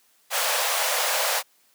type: high-pass noise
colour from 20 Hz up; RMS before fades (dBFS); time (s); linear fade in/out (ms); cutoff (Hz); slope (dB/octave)
pink; -24; 0.3-1.43; 50; 490; 96
effects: white hiss -62 dBFS RMS until 1.74 s + high-pass 200 Hz 12 dB/octave